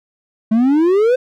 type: exponential sweep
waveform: triangle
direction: up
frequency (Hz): 213.1 to 522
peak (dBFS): -8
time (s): 0.51-1.16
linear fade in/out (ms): 10
effects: none